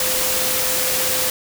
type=tone in noise; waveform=sine; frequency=513 Hz; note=C5; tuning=34 cents flat; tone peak=-28 dBFS; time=0-1.3 s; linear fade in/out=2 ms; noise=white; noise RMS=-20 dBFS; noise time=0-1.3 s; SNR=-11 dB; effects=none